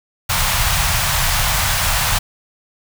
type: band-stop noise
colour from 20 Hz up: pink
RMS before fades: -17 dBFS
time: 0.29-2.19 s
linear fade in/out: 10 ms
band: 140 to 740 Hz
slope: 24 dB/octave
effects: none